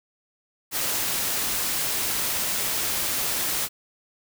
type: noise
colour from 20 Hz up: white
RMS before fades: -26 dBFS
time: 0.71-3.69 s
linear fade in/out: 50 ms
effects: none